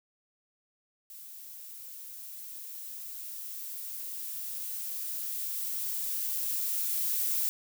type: noise with level ramp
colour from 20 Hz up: violet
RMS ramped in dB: -47 to -29 dBFS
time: 1.1-7.49 s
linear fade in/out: 0 ms
effects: none